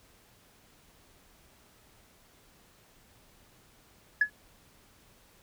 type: tone with exponential decay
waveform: sine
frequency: 1697 Hz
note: G#6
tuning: 37 cents sharp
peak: -16 dBFS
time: 4.21-4.3 s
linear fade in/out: 5 ms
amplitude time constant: 19 ms
effects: tanh soft clip ceiling -14 dBFS + pink hiss -61 dBFS RMS until 5.42 s